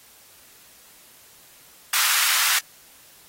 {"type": "high-pass noise", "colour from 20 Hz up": "pink", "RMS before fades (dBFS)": -21, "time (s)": [1.93, 2.59], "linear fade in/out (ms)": 5, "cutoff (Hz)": 1200, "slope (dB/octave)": 24, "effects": ["white hiss -51 dBFS RMS until 3.28 s", "AAC 48 kbps"]}